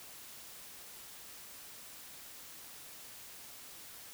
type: silence
effects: white hiss -51 dBFS RMS until 4.13 s